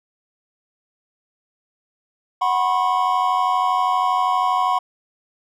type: chord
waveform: triangle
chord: F# suspended fourth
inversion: none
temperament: equal with one note detuned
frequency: 740 / 987.8 / 1080.3 Hz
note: F#5 / B5 / C#6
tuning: 0 / 0 / -45 cents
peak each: -19 dBFS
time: 2.41-4.79 s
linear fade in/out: 10 ms
effects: none